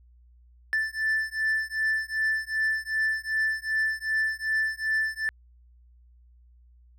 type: beating tone pair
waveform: triangle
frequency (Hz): 1760 / 1762.6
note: A6 / A6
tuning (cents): 0 / +3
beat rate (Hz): 2.6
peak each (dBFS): -26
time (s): 0.73-5.29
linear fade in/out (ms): 0
effects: added 60 Hz sine -53 dBFS peak until 6.98 s